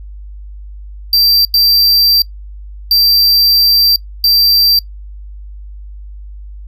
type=tone bursts at uneven times; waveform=square; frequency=4699 Hz; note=D8; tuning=in tune; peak=-7 dBFS; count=4; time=1.13-1.45 / 1.54-2.22 / 2.91-3.96 / 4.24-4.79 s; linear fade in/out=2 ms; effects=noise-tail reverb RT60 0.1 s tail -22 dB re dry + added 50 Hz sine -27 dBFS peak until 6.67 s